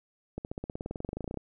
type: accelerating click train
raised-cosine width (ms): 2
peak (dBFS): -22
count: 22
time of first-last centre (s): 0.38-1.373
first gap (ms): 69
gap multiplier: 0.96
effects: none